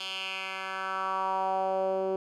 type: tone with band-pass filter sweep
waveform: 10% pulse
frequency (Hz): 190.4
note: F#3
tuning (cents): +50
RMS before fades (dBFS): -31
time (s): 0-2.16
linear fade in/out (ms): 2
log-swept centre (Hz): 3500 to 420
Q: 3.1
effects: none